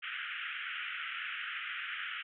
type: band-pass noise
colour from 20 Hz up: pink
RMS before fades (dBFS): -40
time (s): 0.02-2.23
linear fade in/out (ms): 20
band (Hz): 1300 to 3200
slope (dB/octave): 96
effects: none